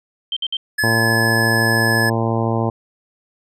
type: tone bursts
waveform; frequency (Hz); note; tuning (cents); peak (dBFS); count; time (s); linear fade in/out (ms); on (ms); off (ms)
sine; 3136; G7; 0; -19; 3; 0.32-0.569; 2; 45; 57
type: tone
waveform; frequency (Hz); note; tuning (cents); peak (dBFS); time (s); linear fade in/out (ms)
square; 1713; A6; -47; -17; 0.78-2.1; 10
type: harmonic tone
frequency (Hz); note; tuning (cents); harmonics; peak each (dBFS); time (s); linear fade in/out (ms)
114; A#2; -38; 1 / 2 / 3 / 4 / 5 / 6 / 7 / 8 / 9; -20 / -23 / -25 / -26 / -27 / -28 / -28 / -29 / -30; 0.83-2.7; 5
effects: resampled to 32000 Hz